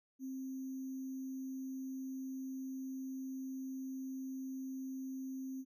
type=tone with sample-and-hold; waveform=sine; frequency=264.1 Hz; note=C4; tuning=16 cents sharp; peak=-40 dBFS; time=0.19-5.65 s; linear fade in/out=50 ms; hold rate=6300 Hz; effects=none